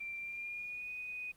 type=tone with pitch glide; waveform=sine; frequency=2360 to 2487 Hz; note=D7 to D#7; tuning=+8 to -1 cents; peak=-39 dBFS; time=0-1.32 s; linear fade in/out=10 ms; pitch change=+91 cents; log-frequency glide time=0.18-0.92 s; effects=pink hiss -66 dBFS RMS until 1.36 s + Opus 24 kbps